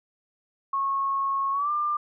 sine tone with pitch glide, 1095 to 1194.1 Hz, C#6 to D6, -22 to +28 cents, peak -23 dBFS, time 0.73-1.97 s, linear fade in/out 5 ms, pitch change +150 cents, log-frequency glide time 1.52-1.71 s, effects none

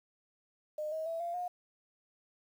sine tone with pitch steps, 609 / 634.1 / 660.3 / 687.5 / 715.9 Hz, D#5 / D#5 / E5 / F5 / F5, -37 / +33 / +3 / -27 / +43 cents, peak -34 dBFS, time 0.78-1.48 s, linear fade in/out 5 ms, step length 140 ms, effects 10-bit

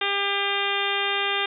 harmonic tone, 399.9 Hz, G4, 35 cents sharp, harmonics 1 / 2 / 3 / 4 / 5 / 6 / 7 / 8 / 9, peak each -31 / -31 / -31 / -31 / -31 / -31 / -31 / -31 / -31 dBFS, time 0.01-1.46 s, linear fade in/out 5 ms, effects none

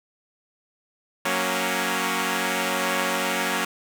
5% pulse chord, F# major, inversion none, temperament equal, 185 / 233.1 / 277.2 Hz, F#3 / A#3 / C#4, 0 / 0 / 0 cents, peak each -16 dBFS, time 1.25-3.65 s, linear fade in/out 5 ms, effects none

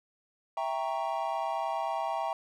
triangle chord, E diminished seventh, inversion none, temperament equal with one note detuned, 659.3 / 788.5 / 932.3 / 1108.7 Hz, E5 / G5 / Bb5 / Db6, 0 / +10 / 0 / 0 cents, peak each -33 / -32 / -33 / -37 dBFS, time 0.57-2.33 s, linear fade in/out 2 ms, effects none

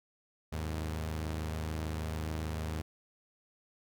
sawtooth tone pair together, 78.3 / 105.04 Hz, D#2 / G#2, +11 / +20 cents, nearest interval perfect fourth, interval 509 cents, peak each -31 / -38 dBFS, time 0.52-2.82 s, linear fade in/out 10 ms, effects none

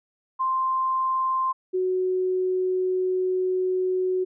sine tone pair in turn, 1046.5 / 370 Hz, C6 / F#4, 0 / 0 cents, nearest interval octave + tritone, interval 1800 cents, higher first, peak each -21 dBFS, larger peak neither, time 0.39-1.53 / 1.73-4.25 s, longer second, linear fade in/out 20 ms, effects none

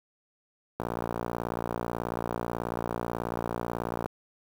click train, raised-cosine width 1 ms, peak -16 dBFS, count 191, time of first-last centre 0.8-4.059 s, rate 58.3 Hz, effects high-pass 60 Hz 12 dB/octave + 7-bit

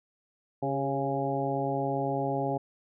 harmonic tone with a mistuned harmonic, 137.9 Hz, C#3, 9 cents flat, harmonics 1 / 2 / 3 / 4 / 5 / 6, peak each -34 / -34 / -34 / -34 / -34 / -34 dBFS, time 0.62-2.58 s, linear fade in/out 10 ms, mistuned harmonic 3, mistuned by -41 cents, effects none

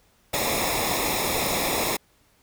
pink noise with comb filter, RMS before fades -25 dBFS, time 0.33-1.97 s, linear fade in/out 10 ms, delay 0.66 ms, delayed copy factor -0.75, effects pink hiss -62 dBFS RMS until 2.42 s

